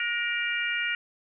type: harmonic tone with a mistuned harmonic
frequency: 470.1 Hz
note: A#4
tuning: 15 cents sharp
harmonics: 3 / 4 / 5 / 6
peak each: -31 / -31 / -31 / -33 dBFS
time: 0-0.95 s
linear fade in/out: 2 ms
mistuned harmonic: 3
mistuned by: +37 cents
effects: none